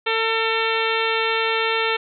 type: harmonic tone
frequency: 449.3 Hz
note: A4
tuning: 36 cents sharp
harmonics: 1 / 2 / 3 / 4 / 5 / 6 / 7 / 8 / 9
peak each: -24 / -27 / -26 / -28 / -27 / -27 / -31 / -30 / -35 dBFS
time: 0.06-1.97 s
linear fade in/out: 10 ms
effects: none